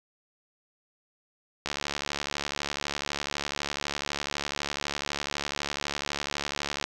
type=click train; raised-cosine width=0.2 ms; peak=-12 dBFS; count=374; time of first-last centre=1.66-6.841 s; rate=72 Hz; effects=none